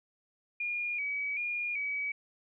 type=tone with vibrato; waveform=sine; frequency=2349 Hz; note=D7; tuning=in tune; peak=-31 dBFS; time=0.6-2.12 s; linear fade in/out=5 ms; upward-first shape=square; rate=1.3 Hz; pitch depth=55 cents each way; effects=none